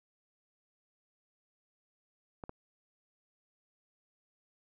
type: clicks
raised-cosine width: 1 ms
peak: -28 dBFS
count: 2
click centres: 2.438 / 2.494 s
effects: none